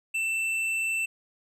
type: tone with hard clipping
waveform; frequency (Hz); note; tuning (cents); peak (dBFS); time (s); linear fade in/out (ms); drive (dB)
sine; 2669; E7; +21; -27; 0.14-1.06; 10; 7
effects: none